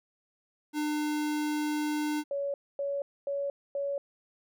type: tone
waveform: square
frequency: 300 Hz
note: D4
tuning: 37 cents sharp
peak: -29 dBFS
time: 0.73-2.24 s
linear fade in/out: 50 ms
type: tone bursts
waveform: sine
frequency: 562 Hz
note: C#5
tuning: 24 cents sharp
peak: -29 dBFS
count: 4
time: 2.31-3.98 s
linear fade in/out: 2 ms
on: 230 ms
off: 250 ms
effects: none